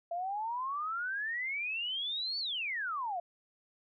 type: exponential two-way sweep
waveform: sine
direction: up then down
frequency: 670 to 4549 to 670 Hz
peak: -33 dBFS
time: 0.11-3.2 s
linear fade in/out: 5 ms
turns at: 2.39 s
effects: none